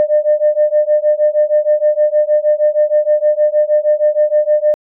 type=beating tone pair; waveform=sine; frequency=599 / 605.4 Hz; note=D5 / D#5; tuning=+34 / -48 cents; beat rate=6.4 Hz; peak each=-12 dBFS; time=0-4.74 s; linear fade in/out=0 ms; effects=tanh soft clip ceiling -2 dBFS